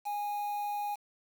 triangle tone with quantisation, 824 Hz, G#5, 14 cents flat, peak -30 dBFS, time 0.05-0.96 s, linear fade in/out 20 ms, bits 8, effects none

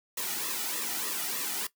white noise with flanger, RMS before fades -33 dBFS, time 0.17-1.67 s, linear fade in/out 5 ms, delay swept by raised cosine 1.3 to 1.89 ms, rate 3.3 Hz, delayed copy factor -0.7, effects noise-tail reverb RT60 0.1 s tail -17 dB re dry + high-pass 200 Hz 12 dB/octave

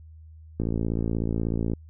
click train, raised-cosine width 3 ms, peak -14 dBFS, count 65, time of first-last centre 0.6-1.735 s, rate 56.4 Hz, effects added 79 Hz sine -44 dBFS peak until 1.89 s

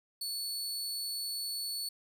sawtooth tone, 4435 Hz, C#8, in tune, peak -32 dBFS, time 0.21-1.89 s, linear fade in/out 5 ms, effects none

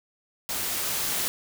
white noise with level ramp, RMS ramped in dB -30 to -27 dBFS, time 0.49-1.28 s, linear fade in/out 0 ms, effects none

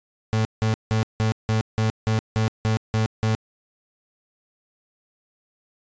35% pulse tone bursts, 110 Hz, A2, in tune, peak -17 dBFS, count 11, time 0.33-3.35 s, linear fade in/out 0 ms, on 120 ms, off 170 ms, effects resampled to 16000 Hz

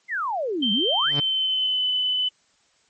sine exponential two-way sweep, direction down then up, 2154 to 191.4 to 2154 Hz, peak -23 dBFS, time 0.08-1.13 s, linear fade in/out 50 ms, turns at 0.72 s
sine tone with pitch glide, 3129 to 3010 Hz, G7 to F#7, -4 to +29 cents, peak -20 dBFS, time 0.62-2.29 s, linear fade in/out 10 ms, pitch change -67 cents, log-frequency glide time 0.95-1.86 s
sawtooth tone with exponential growth, 143.9 Hz, D3, 35 cents flat, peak -18 dBFS, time 1.02-1.2 s, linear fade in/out 5 ms, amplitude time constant 39 ms
effects white hiss -63 dBFS RMS until 2.89 s + MP3 32 kbps

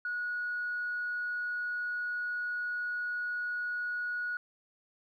sine tone, 1457 Hz, F#6, 27 cents flat, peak -31 dBFS, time 0.05-4.37 s, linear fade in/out 2 ms, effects tanh soft clip ceiling -27 dBFS + 12-bit

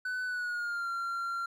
triangle tone with pitch glide, 1501 to 1376.4 Hz, F#6 to F6, +24 to -26 cents, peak -30 dBFS, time 0.05-1.46 s, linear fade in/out 5 ms, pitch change -150 cents, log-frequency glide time 0.25-0.89 s, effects none

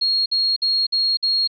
sine tone bursts, 4280 Hz, C8, 38 cents sharp, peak -16 dBFS, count 5, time 0.01-1.476 s, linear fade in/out 10 ms, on 250 ms, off 54 ms, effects none

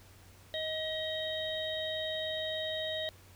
harmonic tone with a mistuned harmonic, 629 Hz, D#5, 19 cents sharp, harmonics 1 / 3 / 5 / 6, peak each -36 / -42 / -42 / -38 dBFS, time 0.54-3.09 s, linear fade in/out 0 ms, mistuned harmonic 3, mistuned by +15 cents, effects added 93 Hz sine -57 dBFS peak until 3.35 s + pink hiss -59 dBFS RMS until 3.35 s

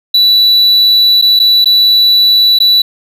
triangle tone with dropouts, 3951 Hz, B7, in tune, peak -3 dBFS, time 0.14-2.82 s, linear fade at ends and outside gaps 5 ms, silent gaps 1.215-1.222 / 1.392-1.398 / 1.645-1.657 / 2.588-2.601 s, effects none

